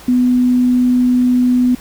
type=tone; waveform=sine; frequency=248.9 Hz; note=B3; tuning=14 cents sharp; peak=-9 dBFS; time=0.08-1.75 s; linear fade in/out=5 ms; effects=added 52 Hz sine -41 dBFS peak until 1.8 s + pink hiss -38 dBFS RMS until 1.8 s